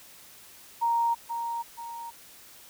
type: tone with echo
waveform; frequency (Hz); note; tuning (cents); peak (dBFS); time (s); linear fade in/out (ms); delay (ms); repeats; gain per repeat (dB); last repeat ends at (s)
sine; 932.3; A#5; 0; -22; 0.81-1.15; 20; 480; 2; -7; 2.11
effects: white hiss -51 dBFS RMS until 2.69 s